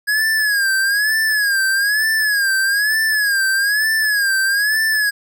square tone with vibrato, 1661.2 Hz, G#6, in tune, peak -15 dBFS, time 0.07-5.11 s, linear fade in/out 20 ms, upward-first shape sine, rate 1.1 Hz, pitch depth 110 cents each way, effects none

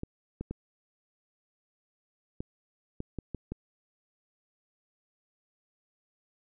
clicks, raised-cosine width 3 ms, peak -22 dBFS, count 8, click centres 0.034 / 0.41 / 0.51 / 2.405 / 3.004 / 3.187 / 3.347 / 3.52 s, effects none

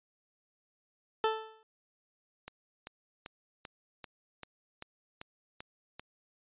20% pulse tone with exponential decay, 440 Hz, A4, in tune, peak -19 dBFS, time 1.24-1.63 s, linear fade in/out 1 ms, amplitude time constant 83 ms
click train, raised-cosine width 0.2 ms, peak -25 dBFS, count 10, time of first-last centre 2.48-5.996 s, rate 2.56 Hz
effects resampled to 8000 Hz

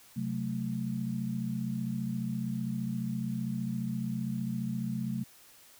sine chord, F# diminished, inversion second, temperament equal with one note detuned, 131.19 / 185 / 220 Hz, C3 / F#3 / A3, +5 / 0 / 0 cents, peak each -36 / -36 / -34 dBFS, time 0.16-5.24 s, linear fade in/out 10 ms, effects white hiss -57 dBFS RMS until 5.79 s

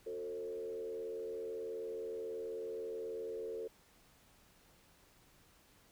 sine tone with frequency modulation, 447.6 Hz, A4, 30 cents sharp, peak -39 dBFS, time 0.06-3.68 s, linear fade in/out 10 ms, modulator 81.4 Hz, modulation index 0.83, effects pink hiss -66 dBFS RMS until 5.91 s

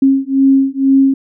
sine beating tone pair, 269.3 / 271.4 Hz, C#4 / C#4, -50 / -36 cents, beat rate 2.1 Hz, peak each -11 dBFS, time 0.02-1.14 s, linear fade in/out 5 ms, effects none

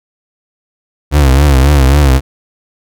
35% pulse tone with vibrato, 69.3 Hz, C#2, in tune, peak -3 dBFS, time 1.11-2.21 s, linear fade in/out 50 ms, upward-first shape triangle, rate 3.7 Hz, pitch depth 140 cents each way, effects none

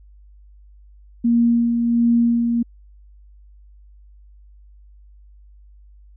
sine tone with tremolo, 235 Hz, A#3, 14 cents sharp, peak -12 dBFS, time 1.24-2.63 s, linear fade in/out 10 ms, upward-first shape sine, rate 1.4 Hz, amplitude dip 40%, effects added 50 Hz sine -44 dBFS peak until 6.16 s

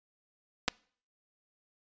clicks, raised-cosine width 0.2 ms, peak -10 dBFS, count 2, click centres 0.68 / 0.684 s, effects noise-tail reverb RT60 0.5 s tail -25 dB re dry + resampled to 16000 Hz

